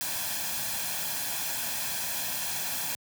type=noise with comb filter; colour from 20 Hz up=white; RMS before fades=-32 dBFS; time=0.01-2.95 s; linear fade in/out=0 ms; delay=1.2 ms; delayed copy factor=+0.6; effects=high-pass 100 Hz 12 dB/octave